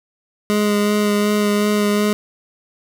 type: tone with vibrato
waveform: 25% pulse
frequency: 207.7 Hz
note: G#3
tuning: in tune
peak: -11 dBFS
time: 0.5-2.13 s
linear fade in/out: 0 ms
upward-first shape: sine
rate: 2.7 Hz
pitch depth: 14 cents each way
effects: none